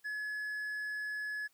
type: tone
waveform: triangle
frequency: 1700 Hz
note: G#6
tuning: 40 cents sharp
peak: -34 dBFS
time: 0.04-1.48 s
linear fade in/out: 20 ms
effects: white hiss -71 dBFS RMS until 1.53 s